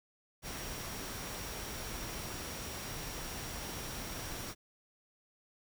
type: tone in noise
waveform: sine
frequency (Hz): 5630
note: F8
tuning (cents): +13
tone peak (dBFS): -51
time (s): 0.42-4.55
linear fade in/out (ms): 50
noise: pink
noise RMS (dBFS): -42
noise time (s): 0.42-4.55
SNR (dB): -12
effects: none